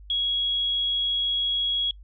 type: tone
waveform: sine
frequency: 3322 Hz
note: G#7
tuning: in tune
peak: -22 dBFS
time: 0.1-1.91 s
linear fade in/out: 2 ms
effects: noise-tail reverb RT60 0.1 s tail -25 dB re dry + added 50 Hz sine -43 dBFS peak until 2.03 s